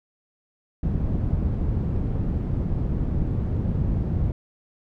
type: low-pass noise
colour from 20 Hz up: white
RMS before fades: -24 dBFS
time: 0.83-4.32 s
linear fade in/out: 2 ms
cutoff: 130 Hz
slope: 12 dB/octave
effects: none